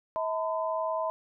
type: tone cluster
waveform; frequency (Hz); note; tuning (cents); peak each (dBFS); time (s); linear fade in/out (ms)
sine; 642 / 900 / 1011; E5 / A5 / B5; -46 / +39 / +40; -30 / -36 / -32; 0.16-1.1; 0
effects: none